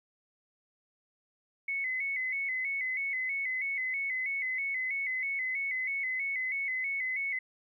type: tone with vibrato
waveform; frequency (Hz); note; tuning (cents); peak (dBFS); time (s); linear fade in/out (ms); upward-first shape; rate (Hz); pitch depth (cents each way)
sine; 2119; C7; +21; -30; 1.68-7.39; 5; square; 3.1; 72
effects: 12-bit